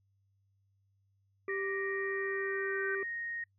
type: harmonic tone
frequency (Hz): 391.8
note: G4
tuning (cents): -1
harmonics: 1 / 3 / 5 / 6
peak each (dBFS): -35 / -45 / -49 / -51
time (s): 1.48-3.03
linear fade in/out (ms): 2
type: tone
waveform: sine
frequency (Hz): 1864.7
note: A#6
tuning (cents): 0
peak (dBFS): -36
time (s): 1.49-3.44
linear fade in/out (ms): 5
type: tone with exponential growth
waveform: sine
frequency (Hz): 1541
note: G6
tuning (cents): -30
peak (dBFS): -34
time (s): 1.61-2.95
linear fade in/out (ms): 1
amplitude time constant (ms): 290
effects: noise-tail reverb RT60 0.1 s tail -26 dB re dry + added 98 Hz sine -70 dBFS peak until 3.58 s